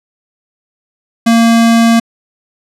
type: tone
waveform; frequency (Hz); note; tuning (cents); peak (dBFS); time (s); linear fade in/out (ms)
square; 230; A#3; -23; -6; 1.26-2; 10
effects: low-pass 11000 Hz 12 dB/octave